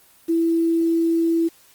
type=tone with quantisation; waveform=sine; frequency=331.6 Hz; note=E4; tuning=10 cents sharp; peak=-16 dBFS; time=0.28-1.49 s; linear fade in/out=20 ms; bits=7; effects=white hiss -53 dBFS RMS until 1.74 s + Opus 24 kbps